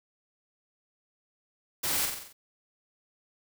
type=noise with echo; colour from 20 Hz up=white; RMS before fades=-30 dBFS; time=1.83-2.06 s; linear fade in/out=10 ms; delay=45 ms; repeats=6; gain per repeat=-4 dB; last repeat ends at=2.33 s; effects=none